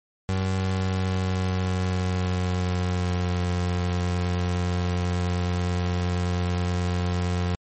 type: tone with pitch glide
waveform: 30% pulse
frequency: 94.3 to 89.01 Hz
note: F#2 to F2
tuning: +33 to +33 cents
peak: -20 dBFS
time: 0.29-7.55 s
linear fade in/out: 0 ms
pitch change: -100 cents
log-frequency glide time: 0.6-3.44 s
effects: MP3 32 kbps